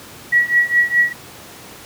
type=tone with tremolo; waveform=sine; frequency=1926 Hz; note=B6; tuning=44 cents flat; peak=-8 dBFS; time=0.32-1.13 s; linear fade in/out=10 ms; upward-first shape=triangle; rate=4.8 Hz; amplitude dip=95%; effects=pink hiss -38 dBFS RMS until 1.85 s + high-pass 100 Hz 12 dB/octave